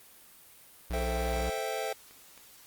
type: tone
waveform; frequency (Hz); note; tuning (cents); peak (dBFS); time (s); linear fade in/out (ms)
square; 60.4; B1; -38; -32; 0.9-1.5; 5
type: chord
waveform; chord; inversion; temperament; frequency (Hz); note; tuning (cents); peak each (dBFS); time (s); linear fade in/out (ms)
square; A minor seventh; none; equal; 440 / 523.3 / 659.3 / 784; A4 / C5 / E5 / G5; 0 / 0 / 0 / 0; -38; 0.93-1.93; 5
type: click train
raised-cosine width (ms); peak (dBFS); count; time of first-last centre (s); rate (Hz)
0.3; -37; 5; 1.31-2.377; 3.75
effects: white hiss -55 dBFS RMS until 2.66 s + Opus 32 kbps